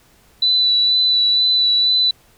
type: tone with vibrato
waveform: sine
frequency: 3972 Hz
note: B7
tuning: 9 cents sharp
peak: -12 dBFS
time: 0.42-2.11 s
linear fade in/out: 5 ms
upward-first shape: sine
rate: 2.1 Hz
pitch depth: 16 cents each way
effects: pink hiss -53 dBFS RMS until 2.37 s